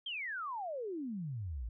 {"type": "exponential sweep", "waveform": "sine", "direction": "down", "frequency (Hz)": [3271, 51.91], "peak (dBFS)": -37, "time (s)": [0.06, 1.69], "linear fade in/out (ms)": 5, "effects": []}